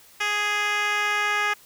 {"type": "tone with band-pass filter sweep", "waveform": "10% pulse", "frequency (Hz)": 415.3, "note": "G#4", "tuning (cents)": 0, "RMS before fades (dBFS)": -24, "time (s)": [0.2, 1.54], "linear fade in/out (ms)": 10, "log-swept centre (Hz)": [2700, 1800], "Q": 0.95, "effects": ["white hiss -52 dBFS RMS until 1.65 s"]}